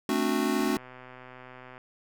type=chord; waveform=square; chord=D dominant seventh; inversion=second; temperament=just; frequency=220.2 / 264.3 / 293.7 / 367.1 Hz; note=A3 / C4 / D4 / F#4; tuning=+2 / +18 / 0 / -14 cents; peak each=-31 dBFS; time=0.09-0.77 s; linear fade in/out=2 ms
type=click train; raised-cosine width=0.5 ms; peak=-31 dBFS; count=152; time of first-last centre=0.59-1.779 s; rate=127 Hz
effects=none